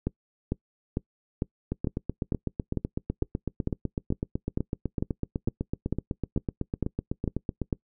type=two click trains; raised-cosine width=3 ms; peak=-15 / -13 dBFS; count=48 / 18; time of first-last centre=1.72-7.617 / 0.07-7.728 s; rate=7.97 / 2.22 Hz; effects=noise-tail reverb RT60 0.1 s tail -23 dB re dry